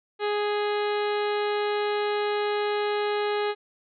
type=harmonic tone with a mistuned harmonic; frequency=415.3 Hz; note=G#4; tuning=in tune; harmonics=1 / 2 / 3 / 4 / 5 / 6 / 7 / 8 / 9 / 10; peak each=-25 / -31 / -35 / -37 / -39 / -41 / -42 / -43 / -44 / -45 dBFS; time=0.19-3.55 s; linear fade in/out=50 ms; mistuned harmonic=9; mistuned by=+32 cents; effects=none